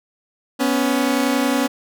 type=tone pair together; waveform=sawtooth; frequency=247.2 / 278.2 Hz; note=B3 / C#4; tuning=+2 / +6 cents; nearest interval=major second; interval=204 cents; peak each=-16 / -15 dBFS; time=0.59-1.68 s; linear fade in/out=20 ms; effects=none